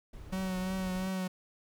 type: noise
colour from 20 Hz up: brown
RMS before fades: -46 dBFS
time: 0.13-1.09 s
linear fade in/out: 5 ms
type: tone with vibrato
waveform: 45% pulse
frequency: 186.7 Hz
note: F#3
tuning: 16 cents sharp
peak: -32 dBFS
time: 0.32-1.28 s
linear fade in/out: 10 ms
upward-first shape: triangle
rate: 2.9 Hz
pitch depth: 30 cents each way
effects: none